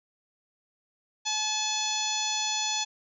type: harmonic tone with a mistuned harmonic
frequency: 859 Hz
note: A5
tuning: 42 cents flat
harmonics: 1 / 2 / 3 / 4 / 5 / 6 / 7 / 8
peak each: -34 / -43 / -36 / -32 / -35 / -39 / -33 / -36 dBFS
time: 1.25-2.85 s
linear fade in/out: 20 ms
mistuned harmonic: 6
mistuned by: -23 cents
effects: none